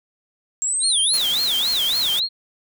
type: linear sweep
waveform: sine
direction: up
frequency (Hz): 7459 to 10450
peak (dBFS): -19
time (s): 0.62-1.17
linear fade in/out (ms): 0
type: tone with vibrato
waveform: sine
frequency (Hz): 3666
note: A#7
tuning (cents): -30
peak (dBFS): -18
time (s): 0.8-2.29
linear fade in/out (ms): 50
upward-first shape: sine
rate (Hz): 3.6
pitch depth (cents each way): 270
type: noise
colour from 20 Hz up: white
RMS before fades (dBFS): -29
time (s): 1.13-2.2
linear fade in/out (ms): 10
effects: none